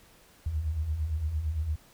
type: beating tone pair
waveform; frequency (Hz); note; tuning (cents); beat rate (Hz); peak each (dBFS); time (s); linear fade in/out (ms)
sine; 70.7 / 79.5; C#2 / D#2; +35 / +38; 8.8; -36 / -28; 0.46-1.76; 5
effects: pink hiss -58 dBFS RMS until 1.93 s